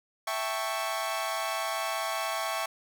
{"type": "chord", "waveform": "sawtooth", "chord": "A dominant seventh", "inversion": "second", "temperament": "equal", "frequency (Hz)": [659.3, 784, 880, 1108.7], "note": ["E5", "G5", "A5", "C#6"], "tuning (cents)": [0, 0, 0, 0], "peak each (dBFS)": [-30, -33, -35, -30], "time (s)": [0.27, 2.66], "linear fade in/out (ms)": 5, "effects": []}